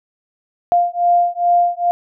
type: beating tone pair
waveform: sine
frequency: 698.5 / 700.9 Hz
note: F5 / F5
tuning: 0 / +6 cents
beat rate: 2.4 Hz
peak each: -15 dBFS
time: 0.72-1.91 s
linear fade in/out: 0 ms
effects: none